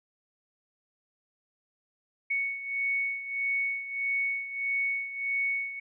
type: beating tone pair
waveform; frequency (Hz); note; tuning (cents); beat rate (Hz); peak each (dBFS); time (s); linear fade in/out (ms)
sine; 2220 / 2221.6; C#7 / C#7; +2 / +3; 1.6; -29 / -34; 2.3-5.8; 10
effects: none